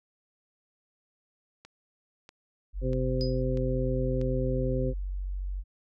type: click train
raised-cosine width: 0.2 ms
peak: -30 dBFS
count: 5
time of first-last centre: 1.65-4.214 s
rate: 1.56 Hz
type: tone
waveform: sine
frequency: 46.92 Hz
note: F#1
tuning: 25 cents sharp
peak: -30 dBFS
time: 2.73-5.64 s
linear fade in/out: 50 ms
type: harmonic tone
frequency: 129.1 Hz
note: C3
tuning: 23 cents flat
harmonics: 1 / 2 / 3 / 4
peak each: -30 / -33 / -34 / -32 dBFS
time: 2.81-4.94 s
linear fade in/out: 50 ms
type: tone with exponential decay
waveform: sine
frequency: 4978 Hz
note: D#8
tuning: in tune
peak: -31 dBFS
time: 3.21-3.42 s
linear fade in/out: 0 ms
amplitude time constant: 45 ms
effects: none